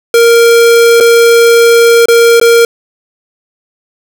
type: tone with dropouts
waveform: square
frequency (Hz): 466.2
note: A#4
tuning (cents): 0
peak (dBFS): -3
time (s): 0.14-2.65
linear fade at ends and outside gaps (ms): 2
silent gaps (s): 1.002-1.007 / 2.057-2.084 / 2.399-2.413
effects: none